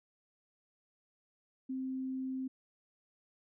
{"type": "tone", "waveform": "sine", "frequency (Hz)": 261.6, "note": "C4", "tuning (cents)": 0, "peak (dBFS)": -35, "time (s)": [1.69, 2.48], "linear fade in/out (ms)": 10, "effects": []}